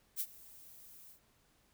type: noise with ADSR envelope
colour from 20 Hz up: violet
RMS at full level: -35 dBFS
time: 0.16-1.2 s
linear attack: 44 ms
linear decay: 54 ms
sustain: -21 dB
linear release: 98 ms
effects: pink hiss -71 dBFS RMS until 1.73 s